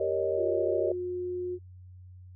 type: chord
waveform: sine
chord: Eb dominant seventh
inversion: first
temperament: equal with one note detuned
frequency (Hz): 392 / 466.2 / 556.9 / 622.3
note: G4 / Bb4 / Db5 / Eb5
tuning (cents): 0 / 0 / +8 / 0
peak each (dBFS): -31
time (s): 0-0.92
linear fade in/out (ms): 5
type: tone with pitch glide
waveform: sine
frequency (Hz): 356.4 to 359.5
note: F4 to F#4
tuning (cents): +35 to -50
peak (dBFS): -30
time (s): 0.36-1.59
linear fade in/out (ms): 50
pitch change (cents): +15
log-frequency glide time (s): 0.49-0.81
effects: noise-tail reverb RT60 0.1 s tail -23 dB re dry + added 91 Hz sine -46 dBFS peak until 2.35 s